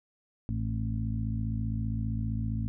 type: harmonic tone with a mistuned harmonic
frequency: 55.2 Hz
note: A1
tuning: 6 cents sharp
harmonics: 1 / 2 / 3 / 4 / 5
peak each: -34 / -31 / -43 / -36 / -42 dBFS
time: 0.49-2.68 s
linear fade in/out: 0 ms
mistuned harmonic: 5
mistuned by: -41 cents
effects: none